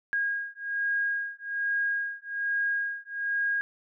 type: beating tone pair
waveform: sine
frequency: 1632 / 1633.2 Hz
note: G#6 / G#6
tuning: -31 / -29 cents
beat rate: 1.2 Hz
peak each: -30 dBFS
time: 0.13-3.61 s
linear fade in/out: 0 ms
effects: none